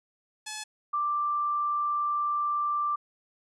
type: tone pair in turn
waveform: 5% pulse / sine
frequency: 858 / 1178.2 Hz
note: A5 / D6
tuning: -44 / +5 cents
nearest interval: perfect fourth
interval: 549 cents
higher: second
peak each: -23 / -25 dBFS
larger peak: first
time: 0.46-0.64 / 0.93-2.96 s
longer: second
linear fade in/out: 10 ms
effects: resampled to 22050 Hz